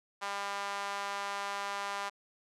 sawtooth tone with high-pass filter, 200.2 Hz, G3, 37 cents sharp, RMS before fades -37 dBFS, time 0.21-2.1 s, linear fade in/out 20 ms, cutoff 950 Hz, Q 1.9, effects low-pass 8000 Hz 12 dB/octave

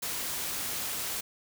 white noise, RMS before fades -34 dBFS, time 0.02-1.21 s, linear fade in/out 10 ms, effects none

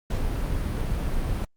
brown noise, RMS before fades -26 dBFS, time 0.1-1.45 s, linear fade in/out 5 ms, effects Opus 48 kbps

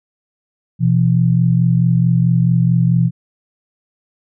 sine tone pair together, 124.42 / 169 Hz, B2 / E3, +13 / +43 cents, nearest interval perfect fourth, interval 530 cents, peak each -13 dBFS, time 0.79-3.11 s, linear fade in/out 50 ms, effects none

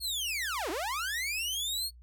sawtooth linear two-way sweep, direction down then up, 4406 to 293.7 to 4406 Hz, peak -28 dBFS, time 0-1.91 s, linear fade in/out 50 ms, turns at 0.7 s, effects noise-tail reverb RT60 0.1 s tail -23 dB re dry + added 60 Hz sine -50 dBFS peak until 2.02 s

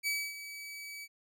sawtooth tone with ADSR envelope, 2286 Hz, D7, 47 cents flat, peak -26 dBFS, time 0.03-1.08 s, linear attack 40 ms, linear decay 260 ms, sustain -13 dB, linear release 47 ms, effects none

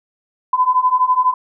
sine beating tone pair, 1005 / 1017 Hz, B5 / C6, +30 / -50 cents, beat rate 12 Hz, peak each -16 / -14 dBFS, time 0.53-1.34 s, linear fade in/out 5 ms, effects none

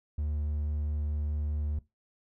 triangle tone, 74.6 Hz, D2, 28 cents sharp, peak -27 dBFS, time 0.18-1.79 s, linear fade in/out 5 ms, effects noise-tail reverb RT60 0.2 s tail -18 dB re dry

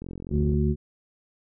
click train, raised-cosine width 3 ms, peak -24 dBFS, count 24, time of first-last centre 0.02-0.54 s, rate 44.2 Hz
harmonic tone, 73.1 Hz, D2, 7 cents flat, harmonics 1 / 2 / 3 / 5, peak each -24 / -25 / -26 / -29 dBFS, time 0.3-0.76 s, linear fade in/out 50 ms
effects none

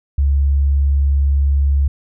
sine tone, 69.9 Hz, C#2, 15 cents sharp, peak -11 dBFS, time 0.18-1.88 s, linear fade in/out 5 ms, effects none

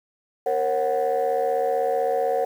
sine chord, F# major, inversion first, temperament equal with one note detuned, 466.2 / 542 / 740 Hz, A#4 / C#5 / F#5, 0 / -39 / 0 cents, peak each -23 dBFS, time 0.46-2.45 s, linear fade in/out 5 ms, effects tanh soft clip ceiling -15 dBFS + 8-bit

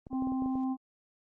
clicks, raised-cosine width 2 ms, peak -29 dBFS, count 8, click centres 0.068 / 0.13 / 0.223 / 0.272 / 0.321 / 0.422 / 0.46 / 0.555 s
violet noise with exponential growth, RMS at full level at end -42 dBFS, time 0.08-0.64 s, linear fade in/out 2 ms, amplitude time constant 120 ms
harmonic tone, 261.6 Hz, C4, in tune, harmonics 1 / 3 / 4, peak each -29 / -40 / -46 dBFS, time 0.1-0.77 s, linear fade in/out 50 ms
effects low-pass 2000 Hz 12 dB/octave + Opus 24 kbps

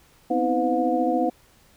sine tone cluster, 250 / 264 / 319.9 / 508 / 717 Hz, B3 / C4 / D#4 / B4 / F5, +21 / +16 / +48 / +49 / +45 cents, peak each -27 / -29 / -25 / -26 / -24 dBFS, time 0.3-1.3 s, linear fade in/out 10 ms, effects pink hiss -57 dBFS RMS until 1.76 s

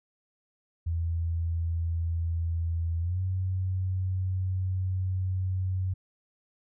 sine tone with pitch glide, 83.5 to 93.19 Hz, E2 to F#2, +23 to +13 cents, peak -26 dBFS, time 0.86-5.94 s, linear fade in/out 10 ms, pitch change +190 cents, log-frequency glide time 3-3.2 s, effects none

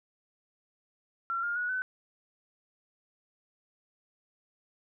sine tone with pitch steps, 1364 / 1411.3 / 1460.2 / 1510.8 Hz, F6 / F6 / F#6 / F#6, -41 / +18 / -23 / +36 cents, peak -29 dBFS, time 1.3-1.82 s, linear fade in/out 0 ms, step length 130 ms, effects none

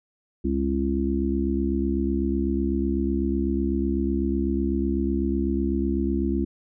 harmonic tone, 68 Hz, C#2, 33 cents flat, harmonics 1 / 3 / 4 / 5, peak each -27 / -27 / -27 / -27 dBFS, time 0.44-6.45 s, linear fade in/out 10 ms, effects none

